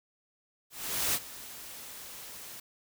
white noise with ADSR envelope, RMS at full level -28 dBFS, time 0.7-2.6 s, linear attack 440 ms, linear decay 49 ms, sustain -17 dB, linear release 5 ms, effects none

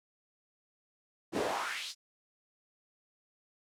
brown noise with high-pass filter sweep, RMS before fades -35 dBFS, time 1.32-1.95 s, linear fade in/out 50 ms, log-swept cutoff 270 to 5300 Hz, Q 2.5, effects low-pass 11000 Hz 12 dB/octave

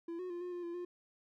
triangle tone with pitch steps, 337 / 365.2 / 348.2 / 357.7 / 352 / 342.4 / 354 Hz, E4 / F#4 / F4 / F4 / F4 / F4 / F4, +38 / -23 / -5 / +41 / +14 / -34 / +23 cents, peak -37 dBFS, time 0.08-0.85 s, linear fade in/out 5 ms, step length 110 ms, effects none

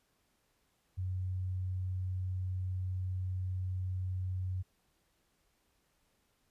sine tone, 92.5 Hz, F#2, in tune, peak -33 dBFS, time 0.97-4.63 s, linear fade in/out 20 ms, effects pink hiss -75 dBFS RMS until 6.5 s + resampled to 32000 Hz

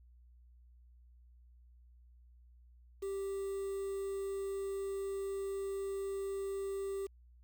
triangle tone with quantisation, 392 Hz, G4, in tune, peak -34 dBFS, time 3.02-7.07 s, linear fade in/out 10 ms, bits 9, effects added 60 Hz sine -58 dBFS peak until 7.43 s

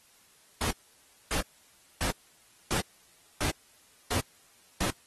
pink noise bursts, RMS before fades -30 dBFS, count 7, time 0.61-4.903 s, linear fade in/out 2 ms, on 99 ms, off 600 ms, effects white hiss -61 dBFS RMS until 5.06 s + AAC 32 kbps

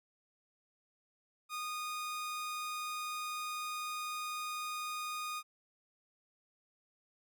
sawtooth tone, 1232 Hz, D#6, 17 cents flat, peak -34 dBFS, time 1.49-5.43 s, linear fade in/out 50 ms, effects none

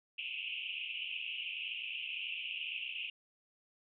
pink band-pass noise, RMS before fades -41 dBFS, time 0.18-3.1 s, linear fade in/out 5 ms, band 2500 to 3000 Hz, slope 96 dB/octave, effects none

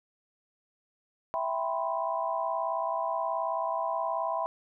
sine chord, C major seventh, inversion first, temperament equal, 659.3 / 784 / 987.8 / 1046.5 Hz, E5 / G5 / B5 / C6, 0 / 0 / 0 / 0 cents, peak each -32 / -35 / -32 / -37 dBFS, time 1.34-4.46 s, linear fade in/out 0 ms, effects none

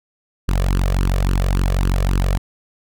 sawtooth tone with flanger, 46.25 Hz, F#1, in tune, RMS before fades -17 dBFS, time 0.48-2.38 s, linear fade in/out 10 ms, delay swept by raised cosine 0.66 to 1.76 ms, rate 3.6 Hz, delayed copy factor +0.8, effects none

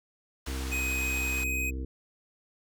pink band-pass noise, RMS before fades -42 dBFS, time 0.46-1.44 s, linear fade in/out 5 ms, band 820 to 11000 Hz, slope 12 dB/octave
harmonic tone, 65.41 Hz, C2, in tune, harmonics 1 / 2 / 3 / 4 / 5 / 6 / 7, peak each -32 / -47 / -51 / -42 / -44 / -53 / -47 dBFS, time 0.47-1.85 s, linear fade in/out 5 ms
square tone, 2513 Hz, D#7, 17 cents sharp, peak -30 dBFS, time 0.71-1.71 s, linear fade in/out 20 ms
effects none

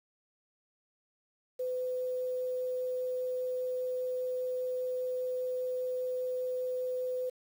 sine tone with quantisation, 505 Hz, B4, 39 cents sharp, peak -31 dBFS, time 1.59-7.3 s, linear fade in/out 10 ms, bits 9, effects none

